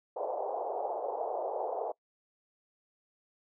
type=band-pass noise; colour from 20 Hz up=white; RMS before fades=-35 dBFS; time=0.16-1.92 s; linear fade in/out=5 ms; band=420 to 840 Hz; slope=48 dB/octave; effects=noise-tail reverb RT60 0.1 s tail -23 dB re dry